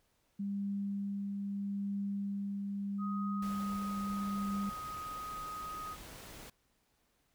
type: tone with tremolo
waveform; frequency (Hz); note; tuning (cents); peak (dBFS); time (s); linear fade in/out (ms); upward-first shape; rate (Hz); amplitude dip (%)
sine; 199.8; G3; +33; -33; 0.39-4.7; 10; triangle; 0.78; 25
type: tone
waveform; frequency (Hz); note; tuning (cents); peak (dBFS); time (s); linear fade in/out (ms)
sine; 1252; D#6; +10; -40; 2.98-5.97; 50
type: noise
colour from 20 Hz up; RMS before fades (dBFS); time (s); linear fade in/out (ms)
pink; -50; 3.42-6.5; 5
effects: pink hiss -75 dBFS RMS until 7.34 s